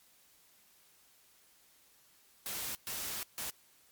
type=noise bursts at uneven times; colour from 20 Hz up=white; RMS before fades=-39 dBFS; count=3; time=2.46-2.75 / 2.87-3.23 / 3.38-3.5 s; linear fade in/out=0 ms; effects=white hiss -65 dBFS RMS until 3.91 s + MP3 96 kbps